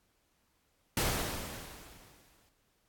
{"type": "noise with exponential decay", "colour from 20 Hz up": "pink", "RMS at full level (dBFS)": -29, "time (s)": [0.97, 2.49], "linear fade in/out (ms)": 2, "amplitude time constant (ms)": 330, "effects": ["pink hiss -74 dBFS RMS until 2.88 s", "AAC 64 kbps"]}